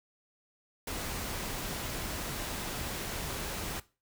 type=noise; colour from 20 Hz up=pink; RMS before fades=-37 dBFS; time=0.87-3.8 s; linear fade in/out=5 ms; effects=noise-tail reverb RT60 0.3 s tail -18 dB re dry